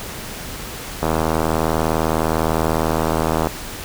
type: click train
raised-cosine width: 1 ms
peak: -4 dBFS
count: 196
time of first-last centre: 1.03-3.471 s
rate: 79.9 Hz
effects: pink hiss -31 dBFS RMS until 3.84 s